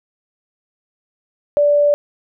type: tone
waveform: sine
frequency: 583 Hz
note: D5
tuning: 13 cents flat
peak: -10 dBFS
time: 1.57-1.94 s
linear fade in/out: 0 ms
effects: none